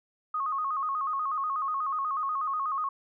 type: tone with vibrato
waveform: sine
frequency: 1167 Hz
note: D6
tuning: 11 cents flat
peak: -27 dBFS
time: 0.34-2.89 s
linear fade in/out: 5 ms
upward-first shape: square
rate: 8.2 Hz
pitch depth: 110 cents each way
effects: none

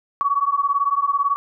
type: beating tone pair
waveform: sine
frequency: 1119 / 1137 Hz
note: C#6 / C#6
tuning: +16 / +44 cents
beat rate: 18 Hz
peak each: -20 dBFS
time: 0.21-1.36 s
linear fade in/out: 0 ms
effects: none

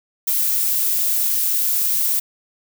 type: noise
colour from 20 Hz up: violet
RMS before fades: -19 dBFS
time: 0.27-2.2 s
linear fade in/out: 10 ms
effects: none

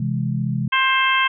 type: chord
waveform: sine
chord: C augmented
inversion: none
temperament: equal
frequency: 130.81 / 164.81 / 207.7 Hz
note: C3 / E3 / G#3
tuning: 0 / 0 / 0 cents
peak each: -22 / -25 / -25 dBFS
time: 0-0.68 s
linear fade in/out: 5 ms
type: harmonic tone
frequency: 528 Hz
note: C5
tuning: 16 cents sharp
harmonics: 2 / 3 / 4 / 5 / 6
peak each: -19 / -21 / -22 / -23 / -24 dBFS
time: 0.72-1.28 s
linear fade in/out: 10 ms
effects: none

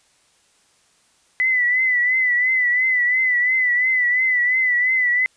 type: tone with vibrato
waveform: sine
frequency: 1999 Hz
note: B6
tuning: 20 cents sharp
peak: -15 dBFS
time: 1.4-5.26 s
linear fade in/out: 0 ms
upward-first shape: triangle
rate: 2.9 Hz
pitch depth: 66 cents each way
effects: white hiss -59 dBFS RMS until 5.36 s + resampled to 22050 Hz

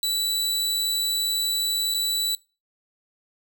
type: tone with dropouts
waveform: sawtooth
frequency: 3951 Hz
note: B7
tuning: in tune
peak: -19 dBFS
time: 0.03-2.35 s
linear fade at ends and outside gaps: 1 ms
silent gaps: 1.94-1.945 s
effects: noise-tail reverb RT60 0.3 s tail -22 dB re dry

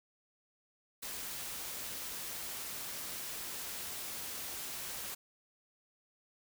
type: noise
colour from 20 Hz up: white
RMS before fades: -42 dBFS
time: 1.02-5.15 s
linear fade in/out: 10 ms
effects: none

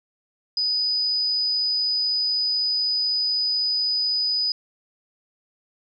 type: tone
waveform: sine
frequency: 4978 Hz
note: D#8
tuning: in tune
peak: -20 dBFS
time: 0.57-4.52 s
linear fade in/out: 2 ms
effects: none

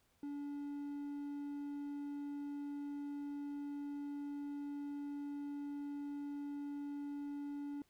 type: tone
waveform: triangle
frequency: 287 Hz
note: D4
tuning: 40 cents flat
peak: -39 dBFS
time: 0.23-7.82 s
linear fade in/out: 2 ms
effects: pink hiss -75 dBFS RMS until 7.89 s

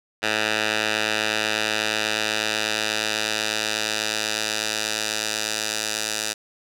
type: tone with band-pass filter sweep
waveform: 10% pulse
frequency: 108.2 Hz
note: A2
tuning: 29 cents flat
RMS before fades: -25 dBFS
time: 0.22-6.34 s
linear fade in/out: 20 ms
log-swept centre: 2600 to 6100 Hz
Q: 0.94
effects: none

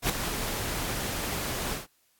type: noise with ADSR envelope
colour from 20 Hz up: pink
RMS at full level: -23 dBFS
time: 0.02-1.87 s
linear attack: 76 ms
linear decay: 4 ms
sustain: -9 dB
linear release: 150 ms
effects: white hiss -68 dBFS RMS until 2.19 s + AAC 64 kbps

